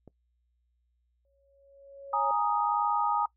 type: click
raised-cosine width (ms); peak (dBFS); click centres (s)
2; -35; 0.077
type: tone with exponential growth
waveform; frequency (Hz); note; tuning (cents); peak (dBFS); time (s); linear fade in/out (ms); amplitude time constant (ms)
sine; 554.4; C#5; 0; -32; 1.25-2.31; 1; 230
type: chord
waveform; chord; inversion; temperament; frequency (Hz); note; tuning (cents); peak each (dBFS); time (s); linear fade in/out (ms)
sine; Ab suspended second; none; equal; 830.6 / 932.3 / 1244.5; Ab5 / Bb5 / Eb6; 0 / 0 / 0; -29 / -29 / -29; 2.13-3.26; 5
effects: noise-tail reverb RT60 0.1 s tail -21 dB re dry + added 60 Hz sine -70 dBFS peak until 3.36 s